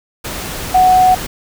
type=tone in noise; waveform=sine; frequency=740 Hz; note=F#5; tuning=in tune; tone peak=-6 dBFS; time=0.74-1.15 s; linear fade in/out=10 ms; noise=pink; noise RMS=-24 dBFS; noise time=0.24-1.27 s; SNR=+15 dB; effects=none